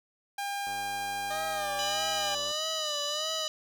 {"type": "tone", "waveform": "sawtooth", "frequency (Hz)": 803, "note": "G5", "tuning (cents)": 41, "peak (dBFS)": -28, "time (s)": [0.38, 2.35], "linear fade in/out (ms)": 5}
{"type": "click train", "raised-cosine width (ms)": 1, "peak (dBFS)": -35, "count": 189, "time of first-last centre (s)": [0.67, 2.513], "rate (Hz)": 102}
{"type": "tone with vibrato", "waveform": "25% pulse", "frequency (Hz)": 609, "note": "D#5", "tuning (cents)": -37, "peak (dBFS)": -31, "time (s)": [1.3, 3.48], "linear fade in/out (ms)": 10, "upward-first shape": "sine", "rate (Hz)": 1.6, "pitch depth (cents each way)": 79}
{"type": "harmonic tone", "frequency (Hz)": 987.8, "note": "B5", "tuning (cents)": 0, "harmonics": [3, 4, 5, 6, 7], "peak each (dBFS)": [-35, -37, -39, -41, -42], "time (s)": [1.79, 3.48], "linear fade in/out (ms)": 0}
{"effects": []}